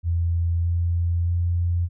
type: tone with pitch steps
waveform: sine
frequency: 84.8 / 85.74 / 86.68 Hz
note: E2 / F2 / F2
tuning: +50 / -31 / -12 cents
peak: -19 dBFS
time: 0.03-1.89 s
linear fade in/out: 50 ms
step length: 620 ms
effects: none